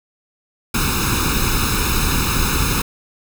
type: noise with comb filter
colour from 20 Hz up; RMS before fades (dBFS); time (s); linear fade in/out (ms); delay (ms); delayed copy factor
pink; -18; 0.74-2.82; 5; 0.77; +0.9
effects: none